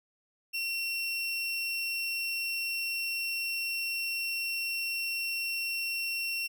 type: tone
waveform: 30% pulse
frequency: 2724 Hz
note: F7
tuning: 44 cents flat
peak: -28 dBFS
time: 0.53-6.48 s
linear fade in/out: 20 ms
effects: none